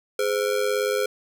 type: ring-modulated tone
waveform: square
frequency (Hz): 466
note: A#4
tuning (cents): -1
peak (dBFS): -19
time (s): 0.19-1.06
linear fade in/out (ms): 2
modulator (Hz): 48.9
effects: none